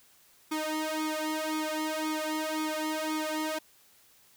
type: tone with flanger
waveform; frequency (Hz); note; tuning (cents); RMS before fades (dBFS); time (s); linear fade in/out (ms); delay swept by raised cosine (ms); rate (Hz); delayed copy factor
sawtooth; 311.1; D#4; 0; -32; 0.51-3.59; 10; 0.86 to 2.26; 1.9; +0.95
effects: white hiss -61 dBFS RMS until 4.36 s